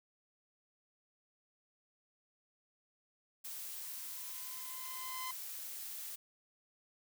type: noise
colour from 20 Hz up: blue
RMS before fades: -45 dBFS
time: 3.44-6.16 s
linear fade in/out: 10 ms
type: tone with exponential growth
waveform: sawtooth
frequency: 1028 Hz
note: C6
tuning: 31 cents flat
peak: -36 dBFS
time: 3.51-5.31 s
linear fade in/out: 2 ms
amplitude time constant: 390 ms
effects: none